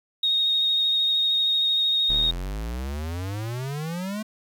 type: tone with vibrato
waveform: sine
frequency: 3729 Hz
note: A#7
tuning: in tune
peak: -19 dBFS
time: 0.23-2.31 s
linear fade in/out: 5 ms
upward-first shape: triangle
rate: 13 Hz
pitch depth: 19 cents each way
type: exponential sweep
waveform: square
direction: up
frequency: 34.65 to 220 Hz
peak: -28 dBFS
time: 2.09-4.23 s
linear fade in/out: 10 ms
effects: 8-bit